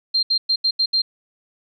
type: tone bursts at uneven times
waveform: sine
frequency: 4179 Hz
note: C8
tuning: 3 cents flat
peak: -15 dBFS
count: 6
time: 0.14-0.23 / 0.3-0.38 / 0.49-0.56 / 0.64-0.71 / 0.79-0.86 / 0.93-1.02 s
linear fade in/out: 10 ms
effects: none